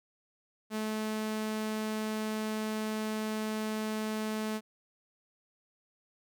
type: tone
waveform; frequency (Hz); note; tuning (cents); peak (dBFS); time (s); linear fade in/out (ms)
sawtooth; 216.5; A3; -28; -28; 0.7-4.61; 50
effects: none